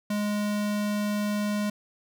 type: tone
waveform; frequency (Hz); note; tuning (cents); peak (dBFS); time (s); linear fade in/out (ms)
square; 207.7; G#3; 0; -26; 0.1-1.7; 5
effects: none